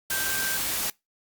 sine tone in noise, 1568 Hz, G6, in tune, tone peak -30 dBFS, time 0.11-0.57 s, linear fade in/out 2 ms, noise white, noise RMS -28 dBFS, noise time 0.1-0.9 s, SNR -5 dB, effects noise-tail reverb RT60 0.2 s tail -24 dB re dry + Opus 48 kbps

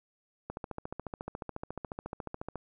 click train, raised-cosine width 1 ms, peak -23 dBFS, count 30, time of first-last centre 0.5-2.557 s, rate 14.1 Hz, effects none

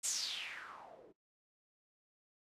blue noise with low-pass filter sweep, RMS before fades -43 dBFS, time 0.03-1.13 s, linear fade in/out 20 ms, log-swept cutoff 8300 to 360 Hz, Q 4.6, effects noise-tail reverb RT60 0.2 s tail -26 dB re dry + resampled to 32000 Hz

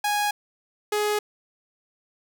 sawtooth tone pair in turn, 828 / 418.9 Hz, G#5 / G#4, -5 / +15 cents, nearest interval octave, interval 1180 cents, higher first, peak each -18 dBFS, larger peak neither, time 0.04-0.31 / 0.92-1.19 s, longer neither, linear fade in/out 5 ms, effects none

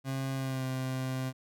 30% pulse tone with pitch glide, 134.1 to 130.43 Hz, C3 to C3, +43 to -5 cents, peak -29 dBFS, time 0.04-1.33 s, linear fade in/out 50 ms, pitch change -48 cents, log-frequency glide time 0.36-0.64 s, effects none

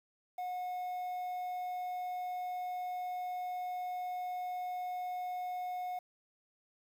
triangle tone with quantisation, 726 Hz, F#5, 33 cents flat, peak -34 dBFS, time 0.38-5.99 s, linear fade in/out 5 ms, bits 10, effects none

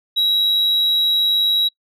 sine tone, 3867 Hz, B7, 37 cents flat, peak -11 dBFS, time 0.16-1.69 s, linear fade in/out 20 ms, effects noise-tail reverb RT60 0.1 s tail -24 dB re dry + tanh soft clip ceiling -13 dBFS

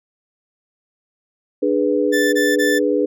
sine chord, G# diminished, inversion second, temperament equal with one note detuned, 296.4 / 415.3 / 493.9 Hz, D4 / G#4 / B4, +16 / 0 / 0 cents, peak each -19 dBFS, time 1.62-3.06 s, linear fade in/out 10 ms
40% pulse tone bursts, 1760 Hz, A6, in tune, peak -18 dBFS, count 3, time 2.12-2.794 s, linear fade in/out 20 ms, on 210 ms, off 22 ms
effects none

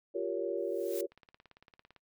sine chord, G half-diminished seventh, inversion third, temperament equal with one note detuned, 349.2 / 392 / 466.2 / 560.5 Hz, F4 / G4 / Bb4 / Db5, 0 / 0 / 0 / +19 cents, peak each -37 dBFS, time 0.14-1.07 s, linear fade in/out 20 ms
blue noise with exponential growth, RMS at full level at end -40 dBFS, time 0.57-1.01 s, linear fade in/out 2 ms, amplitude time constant 95 ms
click train, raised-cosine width 0.3 ms, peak -39 dBFS, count 16, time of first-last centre 1.12-1.963 s, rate 17.8 Hz
effects noise-tail reverb RT60 0.1 s tail -23 dB re dry

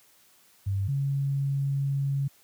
sine tone pair in turn, 98.1 / 138.73 Hz, G2 / C#3, +2 / +2 cents, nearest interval tritone, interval 600 cents, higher second, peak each -24 dBFS, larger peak neither, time 0.66-0.88 / 0.88-2.28 s, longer second, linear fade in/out 10 ms, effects white hiss -60 dBFS RMS until 2.43 s + high-pass 60 Hz 12 dB/octave

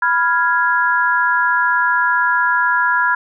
sine chord, F diminished, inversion second, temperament equal, 987.8 / 1396.9 / 1661.2 Hz, Cb6 / F6 / Ab6, 0 / 0 / 0 cents, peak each -17 dBFS, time 0.02-3.15 s, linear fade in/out 5 ms, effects none

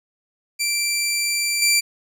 15% pulse tone with level steps, 2349 Hz, D7, in tune, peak -13 / -8 dBFS, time 0.59-1.81 s, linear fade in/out 20 ms, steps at 1.62 s, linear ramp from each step 2 ms, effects none

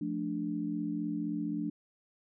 sine chord, D minor, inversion first, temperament equal with one note detuned, 174.61 / 218.2 / 293.7 Hz, F3 / A3 / D4, 0 / -14 / 0 cents, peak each -38 / -37 / -34 dBFS, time 0.01-1.7 s, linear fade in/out 5 ms, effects none

